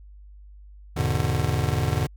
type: chord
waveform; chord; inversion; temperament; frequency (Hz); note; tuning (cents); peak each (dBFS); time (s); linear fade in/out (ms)
square; E dominant seventh; none; just; 82.41 / 103.01 / 123.61 / 148.33; E2 / G#2 / B2 / D3; 0 / -14 / +2 / +18; -28; 0.96-2.07; 10
effects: added 50 Hz sine -43 dBFS peak until 2.16 s